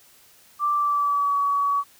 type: tone with pitch glide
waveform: sine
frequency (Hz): 1174.7 to 1132.7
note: D6 to C#6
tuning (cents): 0 to +37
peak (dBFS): -19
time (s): 0.59-1.84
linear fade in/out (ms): 50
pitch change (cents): -63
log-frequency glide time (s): 0.73-1.37
effects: white hiss -54 dBFS RMS until 1.99 s